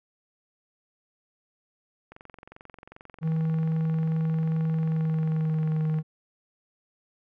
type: click train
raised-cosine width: 0.5 ms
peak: -30 dBFS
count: 88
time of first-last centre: 2.12-5.987 s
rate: 22.5 Hz
type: tone with pitch glide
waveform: triangle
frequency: 160.3 to 156.46 Hz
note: E3 to D#3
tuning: -48 to +10 cents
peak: -21 dBFS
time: 3.21-6.03 s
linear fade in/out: 50 ms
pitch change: -42 cents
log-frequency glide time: 4.77-5.81 s
effects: none